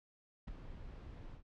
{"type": "noise with ADSR envelope", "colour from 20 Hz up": "brown", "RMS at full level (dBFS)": -41, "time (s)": [0.47, 1.43], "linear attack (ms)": 12, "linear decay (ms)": 9, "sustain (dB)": -8, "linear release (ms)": 97, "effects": ["low-pass 4000 Hz 12 dB/octave"]}